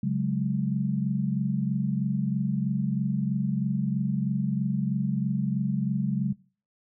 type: chord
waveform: sine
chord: C# suspended fourth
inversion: none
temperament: just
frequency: 138.59 / 184.79 / 207.9 Hz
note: C#3 / F#3 / G#3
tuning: 0 / -2 / +2 cents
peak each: -28 dBFS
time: 0.03-6.33 s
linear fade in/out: 5 ms
effects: noise-tail reverb RT60 0.4 s tail -22 dB re dry